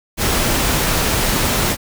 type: noise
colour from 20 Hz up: pink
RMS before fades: -17 dBFS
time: 0.17-1.77 s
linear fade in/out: 50 ms
effects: none